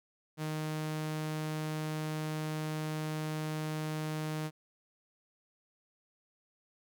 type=tone; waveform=sawtooth; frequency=155 Hz; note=D#3; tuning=6 cents flat; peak=-30 dBFS; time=0.37-4.51 s; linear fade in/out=50 ms; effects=none